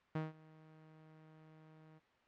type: tone with ADSR envelope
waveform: sawtooth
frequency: 157.1 Hz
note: D#3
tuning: 17 cents sharp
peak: -31 dBFS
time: 0.15-2 s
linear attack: 5 ms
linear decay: 170 ms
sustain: -24 dB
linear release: 29 ms
effects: white hiss -70 dBFS RMS until 2.27 s + low-pass 2000 Hz 12 dB/octave